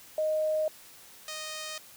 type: tone pair in turn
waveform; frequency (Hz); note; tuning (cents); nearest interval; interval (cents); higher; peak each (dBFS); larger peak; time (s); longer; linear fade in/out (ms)
sine / 5% pulse; 621 / 621; D#5 / D#5; -3 / -3; unison; 0; neither; -25; neither; 0.18-0.68 / 1.28-1.78; neither; 2
effects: white hiss -52 dBFS RMS until 1.96 s